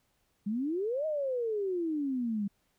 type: exponential two-way sweep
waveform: sine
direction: up then down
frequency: 196 to 637 to 196 Hz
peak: -29 dBFS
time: 0.46-2.48 s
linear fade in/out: 10 ms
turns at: 1.06 s
effects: pink hiss -74 dBFS RMS until 2.78 s